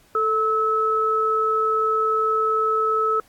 sine tone pair together, 440 / 1297.4 Hz, A4 / E6, 0 / -28 cents, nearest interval octave + perfect fifth, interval 1872 cents, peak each -23 / -19 dBFS, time 0.15-3.2 s, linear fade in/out 2 ms, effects pink hiss -56 dBFS RMS until 3.28 s + AAC 64 kbps

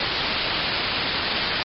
white low-pass noise, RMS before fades -25 dBFS, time 0-1.63 s, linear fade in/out 2 ms, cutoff 4900 Hz, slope 96 dB/octave, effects MP3 32 kbps

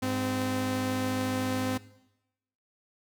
sawtooth tone pair together, 101.94 / 258 Hz, G#2 / C4, -32 / -24 cents, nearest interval octave + major third, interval 1608 cents, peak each -30 / -25 dBFS, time 0.02-1.78 s, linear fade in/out 10 ms, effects noise-tail reverb RT60 0.9 s tail -18 dB re dry

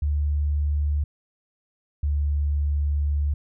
sine tone pair in turn, 73.42 / 72.74 Hz, D2 / D2, 0 / -16 cents, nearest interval unison, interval 16 cents, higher first, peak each -20 dBFS, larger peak neither, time 0.02-1.04 / 2.03-3.34 s, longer second, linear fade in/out 5 ms, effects none

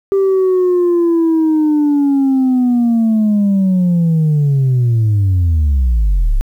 sine linear sweep, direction down, 393.9 to 30.87 Hz, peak -7 dBFS, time 0.12-6.41 s, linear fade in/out 0 ms, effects tanh soft clip ceiling -8 dBFS + 8-bit

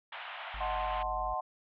pink band-pass noise, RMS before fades -43 dBFS, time 0.12-1.03 s, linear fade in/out 5 ms, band 670 to 3300 Hz, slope 48 dB/octave
triangle tone, 50.5 Hz, G#1, 48 cents flat, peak -38 dBFS, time 0.54-1.34 s, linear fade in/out 5 ms
sine chord, D# diminished seventh, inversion none, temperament equal, 622.3 / 740 / 880 / 1046.5 Hz, D#5 / F#5 / A5 / C6, 0 / 0 / 0 / 0 cents, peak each -40 / -35 / -39 / -36 dBFS, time 0.6-1.41 s, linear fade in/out 10 ms
effects none

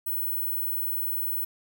sine tone, 15970 Hz, B9, 18 cents sharp, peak -26 dBFS, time 0.06-1.45 s, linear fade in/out 10 ms, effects none

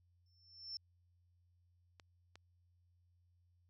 sine tone with exponential growth, 5370 Hz, E8, 31 cents sharp, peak -40 dBFS, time 0.26-0.77 s, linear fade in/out 2 ms, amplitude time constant 110 ms
clicks, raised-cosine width 0.2 ms, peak -38 dBFS, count 2, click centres 1.998 / 2.356 s
effects added 88 Hz sine -70 dBFS peak until 3.69 s

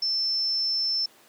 sine tone, 5320 Hz, E8, 15 cents sharp, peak -23 dBFS, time 0.02-1.06 s, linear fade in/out 5 ms, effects pink hiss -55 dBFS RMS until 1.28 s + high-pass 300 Hz 12 dB/octave

